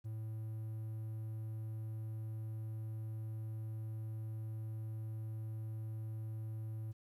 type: tone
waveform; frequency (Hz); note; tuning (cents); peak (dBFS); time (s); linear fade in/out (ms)
triangle; 110; A2; 0; -38; 0.04-6.93; 20
effects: 12-bit